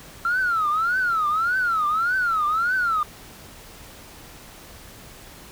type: tone with vibrato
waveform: sine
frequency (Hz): 1350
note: E6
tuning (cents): +41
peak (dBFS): -18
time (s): 0.25-3.03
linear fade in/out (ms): 2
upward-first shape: triangle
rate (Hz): 1.7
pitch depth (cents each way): 240
effects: tanh soft clip ceiling -15 dBFS + pink hiss -44 dBFS RMS until 5.51 s